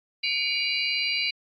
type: tone cluster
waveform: sine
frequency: 2272 / 2410 / 2850 / 4051 / 4699 Hz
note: C#7 / D7 / F7 / B7 / D8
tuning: +42 / +44 / +34 / +43 / 0 cents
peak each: -30 dBFS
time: 0.23-1.31 s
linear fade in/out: 10 ms
effects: tanh soft clip ceiling -12 dBFS + AAC 64 kbps